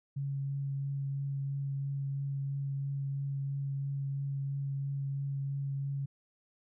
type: tone with vibrato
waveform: sine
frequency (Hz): 138.59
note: C#3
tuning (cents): 0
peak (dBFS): -32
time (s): 0.16-6.06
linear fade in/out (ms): 10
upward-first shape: triangle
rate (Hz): 3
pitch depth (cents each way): 12
effects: none